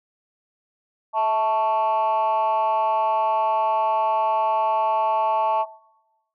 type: tone with amplitude modulation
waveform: sine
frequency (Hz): 880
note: A5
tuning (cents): 0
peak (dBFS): -12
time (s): 1.13-5.66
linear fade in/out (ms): 50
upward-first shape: sine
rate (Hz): 230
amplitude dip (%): 100
effects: noise-tail reverb RT60 1.0 s tail -21 dB re dry + tanh soft clip ceiling -13 dBFS